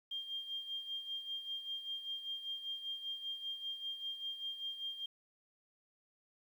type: tone with tremolo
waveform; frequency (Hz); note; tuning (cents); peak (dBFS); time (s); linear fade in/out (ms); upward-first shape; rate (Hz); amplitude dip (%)
sine; 3200; G7; +35; -37; 0.11-5.06; 5; sine; 5.1; 65
effects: 11-bit